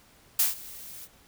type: noise with ADSR envelope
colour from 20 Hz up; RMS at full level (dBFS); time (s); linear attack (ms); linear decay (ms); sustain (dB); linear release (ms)
blue; -21; 0.39-1.08; 5; 150; -22; 41
effects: pink hiss -58 dBFS RMS until 1.27 s